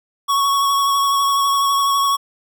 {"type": "tone with vibrato", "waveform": "square", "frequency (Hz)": 1112, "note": "C#6", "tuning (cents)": 5, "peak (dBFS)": -15, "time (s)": [0.28, 2.17], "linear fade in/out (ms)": 20, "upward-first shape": "sine", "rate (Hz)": 12, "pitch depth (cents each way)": 19, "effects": []}